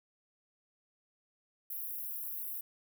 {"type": "high-pass noise", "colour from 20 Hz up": "white", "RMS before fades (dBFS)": -40, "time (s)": [1.7, 2.61], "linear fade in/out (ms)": 5, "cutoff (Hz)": 11000, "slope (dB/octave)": 96, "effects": []}